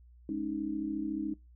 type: chord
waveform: sine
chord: Ab suspended fourth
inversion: none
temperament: equal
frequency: 207.7 / 277.2 / 311.1 Hz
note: Ab3 / Db4 / Eb4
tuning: 0 / 0 / 0 cents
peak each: -39 / -37 / -34 dBFS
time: 0.29-1.34 s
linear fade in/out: 2 ms
effects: noise-tail reverb RT60 0.2 s tail -21 dB re dry + added 60 Hz sine -54 dBFS peak until 1.55 s